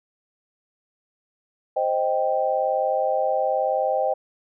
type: chord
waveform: sine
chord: C minor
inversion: none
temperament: equal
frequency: 523.3 / 622.3 / 784 Hz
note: C5 / Eb5 / G5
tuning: 0 / 0 / 0 cents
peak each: -24 dBFS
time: 1.76-4.14 s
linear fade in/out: 10 ms
effects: none